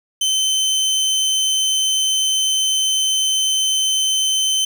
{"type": "tone", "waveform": "25% pulse", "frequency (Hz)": 3076, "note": "G7", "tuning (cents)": -33, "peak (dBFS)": -12, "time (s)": [0.21, 4.65], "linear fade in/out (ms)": 5, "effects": []}